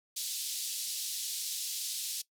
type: band-pass noise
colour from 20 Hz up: pink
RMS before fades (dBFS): -37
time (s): 0.16-2.22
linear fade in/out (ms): 10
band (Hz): 3700 to 14000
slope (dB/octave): 24
effects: noise-tail reverb RT60 0.1 s tail -19 dB re dry